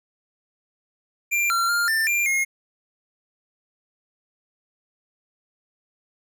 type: tone with pitch steps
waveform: square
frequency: 2377 / 1369 / 1403 / 1786 / 2383 / 2149 Hz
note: D7 / F6 / F6 / A6 / D7 / C7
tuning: +20 / -35 / +8 / +25 / +25 / +46 cents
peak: -20 dBFS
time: 1.31-2.45 s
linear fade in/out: 20 ms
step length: 190 ms
effects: none